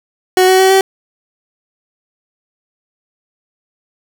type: tone with pitch steps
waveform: 30% pulse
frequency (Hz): 370.2 / 374.9 / 379.7 / 384.6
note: F#4 / F#4 / F#4 / G4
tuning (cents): +1 / +23 / +45 / -33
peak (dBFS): -4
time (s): 0.37-0.81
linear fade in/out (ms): 2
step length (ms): 110
effects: 7-bit